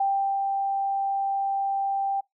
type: tone with ADSR envelope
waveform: sine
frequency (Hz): 787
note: G5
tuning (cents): +7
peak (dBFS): -20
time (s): 0-2.21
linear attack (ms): 6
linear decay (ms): 370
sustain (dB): -3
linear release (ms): 12
effects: noise-tail reverb RT60 0.2 s tail -26 dB re dry